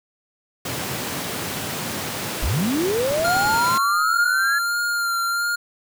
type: high-pass noise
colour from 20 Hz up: pink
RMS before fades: -28 dBFS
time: 0.65-3.78 s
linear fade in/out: 5 ms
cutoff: 100 Hz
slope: 24 dB/octave
type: linear sweep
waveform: sine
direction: up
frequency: 34.15 to 1701 Hz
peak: -19 dBFS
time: 2.42-4.59 s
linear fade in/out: 10 ms
type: click train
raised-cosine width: 3 ms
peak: -21 dBFS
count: 6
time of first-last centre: 3.11-3.541 s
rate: 11.6 Hz
type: tone with vibrato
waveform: square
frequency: 1396.9 Hz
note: F6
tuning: in tune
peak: -21 dBFS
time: 3.24-5.56 s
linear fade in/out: 10 ms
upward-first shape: sine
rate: 1.4 Hz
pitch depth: 25 cents each way
effects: none